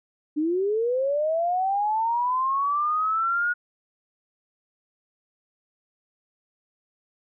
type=linear sweep; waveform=sine; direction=up; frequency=291.1 to 1454 Hz; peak=-21 dBFS; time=0.36-3.54 s; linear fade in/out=20 ms; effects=none